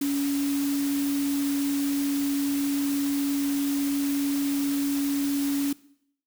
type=tone in noise; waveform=sine; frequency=281.6 Hz; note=C#4; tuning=27 cents sharp; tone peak=-23 dBFS; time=0.01-5.73 s; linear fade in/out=5 ms; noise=white; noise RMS=-36 dBFS; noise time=0.01-5.73 s; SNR=+10 dB; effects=noise-tail reverb RT60 0.7 s tail -20 dB re dry